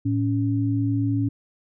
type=tone pair together; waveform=sine; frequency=110.82 / 280 Hz; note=A2 / C#4; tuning=+13 / +18 cents; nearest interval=octave + major third; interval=1605 cents; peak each=-22 / -23 dBFS; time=0.05-1.29 s; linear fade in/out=10 ms; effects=none